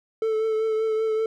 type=tone with vibrato; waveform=triangle; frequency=440 Hz; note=A4; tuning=in tune; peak=-19 dBFS; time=0.22-1.26 s; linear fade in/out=2 ms; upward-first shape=triangle; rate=5.2 Hz; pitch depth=26 cents each way; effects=none